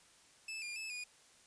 sawtooth tone with pitch steps, 2622 / 2409 / 2610 / 2453 Hz, E7 / D7 / E7 / D#7, -10 / +43 / -18 / -25 cents, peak -38 dBFS, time 0.48-1.04 s, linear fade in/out 5 ms, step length 140 ms, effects white hiss -64 dBFS RMS until 1.46 s + resampled to 22050 Hz

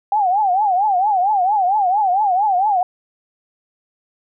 sine tone with vibrato, 784 Hz, G5, in tune, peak -13 dBFS, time 0.12-2.83 s, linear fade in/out 2 ms, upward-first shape triangle, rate 4.4 Hz, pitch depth 200 cents each way, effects none

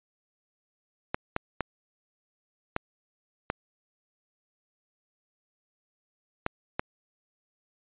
clicks, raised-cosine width 0.5 ms, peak -12 dBFS, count 7, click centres 1.145 / 1.364 / 1.607 / 2.764 / 3.501 / 6.464 / 6.795 s, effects resampled to 8000 Hz

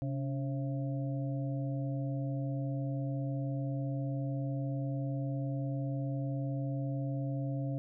harmonic tone with a mistuned harmonic, 134.3 Hz, C3, 46 cents sharp, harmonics 1 / 2 / 4 / 5, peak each -33 / -39 / -45 / -47 dBFS, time 0.02-7.78 s, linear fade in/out 0 ms, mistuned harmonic 2, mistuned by +97 cents, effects none

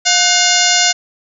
harmonic tone with a mistuned harmonic, 710 Hz, F5, 28 cents sharp, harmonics 1 / 2 / 3 / 4 / 5 / 6 / 7 / 8 / 9 / 10, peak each -19 / -19 / -19 / -19 / -19 / -19 / -19 / -19 / -19 / -19 dBFS, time 0.05-0.93 s, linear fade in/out 20 ms, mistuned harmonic 2, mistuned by +100 cents, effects none

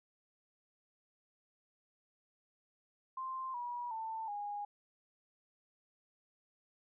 sine tone with pitch steps, 1047 / 965.7 / 890.6 / 821.5 Hz, C6 / B5 / A5 / G#5, +1 / -39 / +21 / -19 cents, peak -38 dBFS, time 3.17-4.65 s, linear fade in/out 5 ms, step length 370 ms, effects none

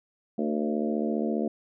harmonic tone with a mistuned harmonic, 74.9 Hz, D2, 35 cents sharp, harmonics 3 / 4 / 5 / 6 / 7 / 8 / 9, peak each -28 / -32 / -33 / -36 / -36 / -38 / -37 dBFS, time 0.38-1.48 s, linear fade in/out 5 ms, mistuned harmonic 6, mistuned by +19 cents, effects none

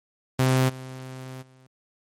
sawtooth tone with level steps, 130 Hz, C3, 11 cents flat, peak -14 / -32 / -48 dBFS, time 0.39-1.67 s, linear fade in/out 5 ms, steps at 0.68 / 1.41 s, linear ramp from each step 20 ms, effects MP3 64 kbps

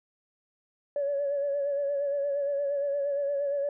sine tone with vibrato, 566 Hz, C#5, 36 cents sharp, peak -25 dBFS, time 0.96-3.69 s, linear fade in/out 2 ms, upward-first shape sine, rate 8.6 Hz, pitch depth 40 cents each way, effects tanh soft clip ceiling -21 dBFS

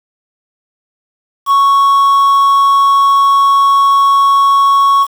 triangle tone with quantisation, 1108.7 Hz, C#6, in tune, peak -4 dBFS, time 1.46-5.07 s, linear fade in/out 50 ms, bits 5, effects none

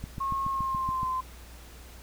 click train, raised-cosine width 5 ms, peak -23 dBFS, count 8, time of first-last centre 0.04-1.032 s, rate 7.06 Hz
sine tone with pitch glide, 1084 to 1033.9 Hz, C#6 to C6, -39 to -21 cents, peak -27 dBFS, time 0.2-1.21 s, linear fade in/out 10 ms, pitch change -82 cents, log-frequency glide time 0.48-1.07 s
effects added 60 Hz sine -46 dBFS peak until 2.02 s + pink hiss -51 dBFS RMS until 2.02 s

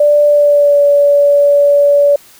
sine tone with pitch glide, 587.3 to 573.6 Hz, D5 to D5, 0 to -41 cents, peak -5 dBFS, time 0-2.16 s, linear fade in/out 5 ms, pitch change -41 cents, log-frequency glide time 0.25-0.81 s, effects white hiss -42 dBFS RMS until 2.39 s

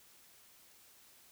silence, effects white hiss -62 dBFS RMS until 1.31 s

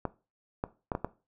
clicks, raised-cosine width 1 ms, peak -16 dBFS, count 5, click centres 0.053 / 0.639 / 0.918 / 0.951 / 1.046 s, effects noise-tail reverb RT60 0.3 s tail -17 dB re dry

